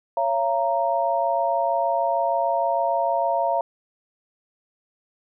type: chord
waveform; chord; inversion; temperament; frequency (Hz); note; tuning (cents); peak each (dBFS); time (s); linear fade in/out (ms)
sine; Bb minor; first; equal with one note detuned; 554.4 / 680.9 / 932.3; Db5 / F5 / Bb5; 0 / -44 / 0; -26 / -22 / -24; 0.17-3.61; 2
effects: none